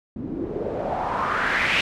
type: noise with low-pass filter sweep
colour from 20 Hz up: white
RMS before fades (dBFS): -25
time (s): 0.16-1.81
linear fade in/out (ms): 2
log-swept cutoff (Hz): 230 to 2700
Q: 3.3
effects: none